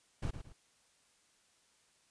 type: noise with echo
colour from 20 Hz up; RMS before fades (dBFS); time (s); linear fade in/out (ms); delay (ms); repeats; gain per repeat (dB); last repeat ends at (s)
brown; -36; 0.22-0.31; 10; 110; 2; -9; 0.53
effects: white hiss -70 dBFS RMS until 2.1 s + resampled to 22050 Hz